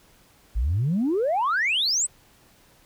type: exponential sweep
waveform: sine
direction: up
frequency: 49.31 to 8500 Hz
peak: -19 dBFS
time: 0.55-2.07 s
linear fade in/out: 20 ms
effects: tanh soft clip ceiling -17 dBFS + pink hiss -57 dBFS RMS until 2.85 s